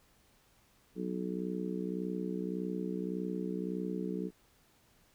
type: harmonic tone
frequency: 61.74 Hz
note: B1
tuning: in tune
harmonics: 3 / 4 / 5 / 6 / 7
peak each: -37 / -43 / -40 / -43 / -41 dBFS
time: 0.95-4.31 s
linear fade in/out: 50 ms
effects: pink hiss -67 dBFS RMS until 5.14 s